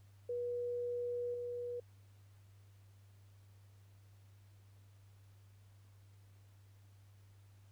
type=tone with level steps; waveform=sine; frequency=484.6 Hz; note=B4; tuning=33 cents flat; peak=-36 / -39 dBFS; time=0.29-1.8 s; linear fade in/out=5 ms; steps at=1.34 s; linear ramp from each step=2 ms; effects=added 99 Hz sine -59 dBFS peak until 7.71 s + pink hiss -73 dBFS RMS until 7.71 s